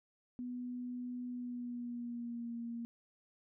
sine tone with pitch glide, 246.9 to 234 Hz, B3 to A#3, 0 to +7 cents, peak -39 dBFS, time 0.39-2.85 s, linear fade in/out 0 ms, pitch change -93 cents, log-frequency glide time 1.28-2.54 s, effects none

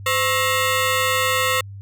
15% pulse ring-modulated tone, 800 Hz, G5, 35 cents sharp, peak -8 dBFS, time 0.06-1.61 s, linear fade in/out 5 ms, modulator 286 Hz, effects added 99 Hz sine -33 dBFS peak until 1.81 s

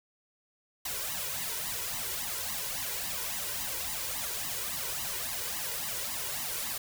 white noise with flanger, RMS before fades -35 dBFS, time 0.85-6.78 s, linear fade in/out 5 ms, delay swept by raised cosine 1 to 2.1 ms, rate 3.6 Hz, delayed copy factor +0.8, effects none

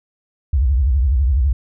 sine tone with vibrato, 66 Hz, C2, 16 cents sharp, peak -12 dBFS, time 0.53-1.53 s, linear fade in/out 5 ms, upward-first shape triangle, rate 12 Hz, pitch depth 300 cents each way, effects none

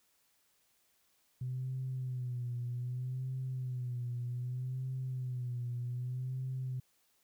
sine tone with vibrato, 125.7 Hz, B2, 31 cents sharp, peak -34 dBFS, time 1.41-6.8 s, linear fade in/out 5 ms, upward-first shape sine, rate 0.64 Hz, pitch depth 62 cents each way, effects tanh soft clip ceiling -30 dBFS + white hiss -73 dBFS RMS until 7.23 s

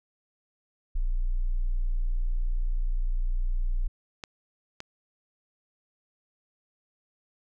sine tone, 29.76 Hz, A#0, 37 cents sharp, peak -23 dBFS, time 0.95-3.88 s, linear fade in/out 10 ms
clicks, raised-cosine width 0.2 ms, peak -20 / -20 dBFS, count 2, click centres 4.238 / 4.804 s
effects none

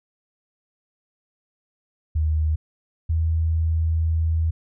sine tone pair in turn, 77.78 / 80.95 Hz, D#2 / E2, 0 / -31 cents, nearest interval minor second, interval 69 cents, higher second, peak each -18 dBFS, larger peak neither, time 2.15-2.56 / 3.09-4.51 s, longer second, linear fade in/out 10 ms, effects none

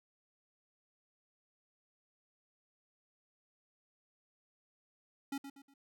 square tone with echo, 276.9 Hz, C#4, 2 cents flat, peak -37 dBFS, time 5.32-5.38 s, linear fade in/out 5 ms, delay 120 ms, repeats 3, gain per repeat -9 dB, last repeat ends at 5.74 s, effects none

